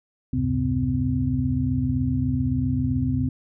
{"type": "tone cluster", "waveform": "sine", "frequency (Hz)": [71.5, 89.3, 105.2, 132.6, 255.7], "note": ["D2", "F2", "G#2", "C3", "C4"], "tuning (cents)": [-46, 39, 23, 23, -40], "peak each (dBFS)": [-30, -30, -30, -25, -24], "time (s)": [0.33, 3.29], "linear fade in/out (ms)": 5, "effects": []}